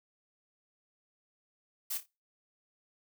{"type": "noise with echo", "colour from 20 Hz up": "blue", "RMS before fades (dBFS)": -35, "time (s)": [1.9, 1.98], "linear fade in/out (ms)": 10, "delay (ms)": 28, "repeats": 3, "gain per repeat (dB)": -10, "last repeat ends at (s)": 2.064, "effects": ["noise-tail reverb RT60 0.3 s tail -26 dB re dry"]}